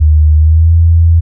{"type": "tone with pitch glide", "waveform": "sine", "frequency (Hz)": [76.7, 83.16], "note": ["D#2", "E2"], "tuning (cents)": [-24, 16], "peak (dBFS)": -3, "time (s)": [0, 1.21], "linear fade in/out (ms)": 20, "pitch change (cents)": 140, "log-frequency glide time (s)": [0.36, 0.73], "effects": []}